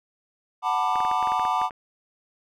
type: chord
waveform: triangle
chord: B minor seventh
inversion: second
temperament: just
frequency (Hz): 740.8 / 889 / 987.8 / 1185.3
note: F#5 / A5 / B5 / D6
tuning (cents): +2 / +18 / 0 / +16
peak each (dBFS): -25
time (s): 0.62-1.7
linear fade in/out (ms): 50
type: clicks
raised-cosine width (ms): 0.5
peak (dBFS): -20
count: 11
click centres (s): 0.957 / 1.004 / 1.05 / 1.114 / 1.227 / 1.273 / 1.32 / 1.396 / 1.452 / 1.616 / 1.708
effects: none